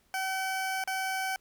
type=tone with dropouts; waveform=20% pulse; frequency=762 Hz; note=G5; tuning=49 cents flat; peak=-25 dBFS; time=0.14-1.36 s; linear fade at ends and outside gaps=1 ms; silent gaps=0.839-0.875 s; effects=pink hiss -68 dBFS RMS until 1.4 s